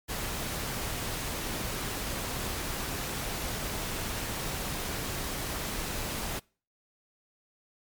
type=noise; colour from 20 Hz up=pink; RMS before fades=-34 dBFS; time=0.08-6.4 s; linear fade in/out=20 ms; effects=noise-tail reverb RT60 0.4 s tail -26 dB re dry + MP3 96 kbps